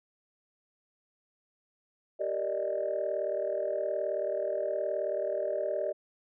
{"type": "chord", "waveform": "sine", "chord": "Eb major seventh", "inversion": "first", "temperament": "just", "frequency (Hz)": [388.9, 466.7, 583.4, 622.3], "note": ["G4", "Bb4", "D5", "Eb5"], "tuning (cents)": [-14, 2, -12, 0], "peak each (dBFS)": [-36, -38, -32, -32], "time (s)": [2.19, 5.93], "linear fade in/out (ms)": 20, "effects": ["tanh soft clip ceiling -21 dBFS"]}